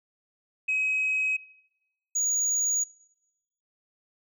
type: tone pair in turn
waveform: sine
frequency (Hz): 2541 / 6784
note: D#7 / G#8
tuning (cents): +36 / +36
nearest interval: octave + perfect fourth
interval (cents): 1700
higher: second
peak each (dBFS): -22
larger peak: neither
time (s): 0.68-1.37 / 2.15-2.84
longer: neither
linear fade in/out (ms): 10
effects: noise-tail reverb RT60 0.9 s tail -22 dB re dry + tanh soft clip ceiling -20 dBFS